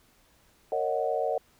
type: chord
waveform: sine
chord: D# minor seventh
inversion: second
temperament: equal with one note detuned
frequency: 461.1 / 554.4 / 622.3 / 740 Hz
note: A#4 / C#5 / D#5 / F#5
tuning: -19 / 0 / 0 / 0 cents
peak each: -31 dBFS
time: 0.72-1.38 s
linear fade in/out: 2 ms
effects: pink hiss -63 dBFS RMS until 1.59 s